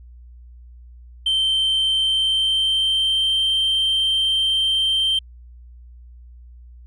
sine tone with pitch glide, 3116 to 3136 Hz, G7 to G7, -11 to 0 cents, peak -14 dBFS, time 1.26-5.19 s, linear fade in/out 5 ms, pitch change +11 cents, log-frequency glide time 1.97-3.46 s, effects tanh soft clip ceiling -15 dBFS + added 60 Hz sine -40 dBFS peak until 6.86 s

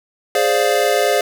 square chord, D half-diminished seventh, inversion second, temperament equal, 415.3 / 523.3 / 587.3 / 698.5 Hz, Ab4 / C5 / D5 / F5, 0 / 0 / 0 / 0 cents, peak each -20 dBFS, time 0.35-1.21 s, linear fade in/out 2 ms, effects none

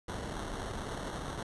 pink noise with sample-and-hold, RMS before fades -39 dBFS, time 0.08-1.43 s, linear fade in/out 5 ms, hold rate 2450 Hz, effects resampled to 24000 Hz

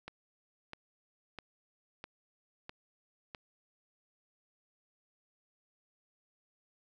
click train, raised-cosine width 0.3 ms, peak -27 dBFS, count 6, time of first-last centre 0.08-3.348 s, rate 1.53 Hz, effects none

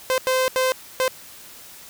sawtooth tone bursts at uneven times, 517 Hz, C5, 21 cents flat, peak -14 dBFS, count 4, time 0.1-0.18 / 0.27-0.48 / 0.56-0.72 / 1-1.08 s, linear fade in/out 0 ms, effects white hiss -43 dBFS RMS until 1.89 s

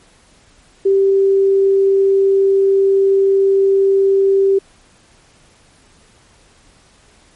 sine tone, 390.5 Hz, G4, 7 cents flat, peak -9 dBFS, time 0.85-4.59 s, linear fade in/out 10 ms, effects pink hiss -50 dBFS RMS until 7.35 s + MP3 48 kbps

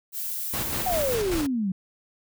violet noise, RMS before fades -31 dBFS, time 0.12-1.18 s, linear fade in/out 50 ms
pink noise with tremolo, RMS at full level -30 dBFS, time 0.53-1.47 s, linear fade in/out 10 ms, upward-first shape square, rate 5.1 Hz, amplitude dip 40%
sine exponential sweep, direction down, 763 to 180.7 Hz, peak -23 dBFS, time 0.86-1.72 s, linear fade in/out 5 ms
effects none

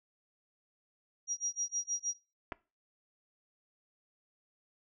sine tone with tremolo, 5730 Hz, F8, 44 cents sharp, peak -29 dBFS, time 1.27-2.15 s, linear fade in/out 50 ms, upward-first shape sine, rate 6.4 Hz, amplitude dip 100%
clicks, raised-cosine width 0.5 ms, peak -24 dBFS, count 2, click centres 2.521 / 2.524 s
effects noise-tail reverb RT60 0.3 s tail -21 dB re dry

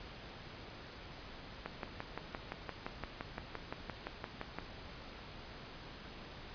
click train, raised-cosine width 0.5 ms, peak -24 dBFS, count 18, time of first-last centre 1.66-4.586 s, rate 5.81 Hz, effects pink hiss -50 dBFS RMS until 6.54 s + resampled to 11025 Hz

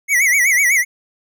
square tone with vibrato, 2093 Hz, C7, in tune, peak -12 dBFS, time 0.08-0.85 s, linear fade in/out 50 ms, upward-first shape sine, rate 8 Hz, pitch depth 150 cents each way, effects none

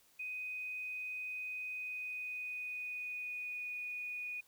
sine tone with pitch glide, 2500 to 2468 Hz, D#7 to D#7, +8 to -15 cents, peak -39 dBFS, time 0.19-4.41 s, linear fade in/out 10 ms, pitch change -23 cents, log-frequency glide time 1.72-3.77 s, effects white hiss -68 dBFS RMS until 4.47 s

